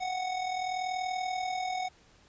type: tone with amplitude modulation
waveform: square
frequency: 740 Hz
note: F#5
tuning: in tune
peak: -29 dBFS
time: 0-1.89 s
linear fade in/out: 20 ms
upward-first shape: sine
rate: 40.6 Hz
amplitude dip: 55%
effects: pink hiss -61 dBFS RMS until 2.28 s + resampled to 16000 Hz